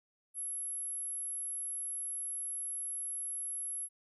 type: tone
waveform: sine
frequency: 11175 Hz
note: F9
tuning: in tune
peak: -36 dBFS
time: 0.34-3.89 s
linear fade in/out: 50 ms
effects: none